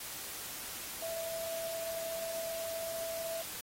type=tone in noise; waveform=sine; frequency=659.3 Hz; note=E5; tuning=in tune; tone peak=-37 dBFS; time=1.02-3.42 s; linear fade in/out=5 ms; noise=white; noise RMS=-43 dBFS; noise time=0-3.61 s; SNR=+3 dB; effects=AAC 48 kbps